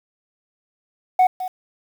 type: tone with echo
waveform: sine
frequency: 740 Hz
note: F#5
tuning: in tune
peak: -8 dBFS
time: 1.19-1.27 s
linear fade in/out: 5 ms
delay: 210 ms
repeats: 1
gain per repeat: -15 dB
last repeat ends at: 1.48 s
effects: tanh soft clip ceiling -10 dBFS + 7-bit